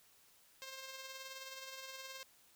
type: tone with tremolo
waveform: 5% pulse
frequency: 530 Hz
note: C5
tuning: 22 cents sharp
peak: -34 dBFS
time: 0.62-2.23 s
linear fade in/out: 0 ms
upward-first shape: sine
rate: 19 Hz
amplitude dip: 40%
effects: white hiss -67 dBFS RMS until 2.55 s